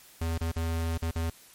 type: tone with dropouts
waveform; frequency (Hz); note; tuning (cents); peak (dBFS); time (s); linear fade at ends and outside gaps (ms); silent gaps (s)
square; 82.41; E2; 0; -28; 0.21-1.3; 5; 0.38-0.409 / 0.517-0.561 / 0.977-1.022 / 1.111-1.156
effects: white hiss -54 dBFS RMS until 1.54 s + MP3 64 kbps